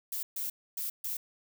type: noise bursts at uneven times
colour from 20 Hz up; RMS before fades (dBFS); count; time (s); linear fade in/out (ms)
violet; -35; 4; 0.12-0.23 / 0.36-0.5 / 0.77-0.9 / 1.04-1.17; 5
effects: none